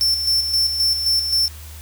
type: tone with tremolo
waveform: 45% pulse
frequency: 5380 Hz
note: E8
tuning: 34 cents sharp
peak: -15 dBFS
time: 0.01-1.48 s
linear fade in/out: 0 ms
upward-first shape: square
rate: 3.8 Hz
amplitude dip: 50%
effects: added 77 Hz sine -35 dBFS peak until 1.81 s + white hiss -42 dBFS RMS until 1.81 s